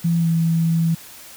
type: tone with pitch glide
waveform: sine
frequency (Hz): 168.2 to 164.83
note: E3 to E3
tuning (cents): +35 to 0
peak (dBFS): -15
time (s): 0.04-0.95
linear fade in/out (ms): 10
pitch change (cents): -35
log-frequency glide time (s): 0.18-0.28
effects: white hiss -41 dBFS RMS until 1.36 s